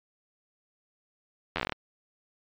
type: slowing click train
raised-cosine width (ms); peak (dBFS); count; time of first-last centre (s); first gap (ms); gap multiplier
0.3; -12; 10; 1.56-1.723; 11; 1.12
effects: low-pass 4000 Hz 12 dB/octave + MP3 96 kbps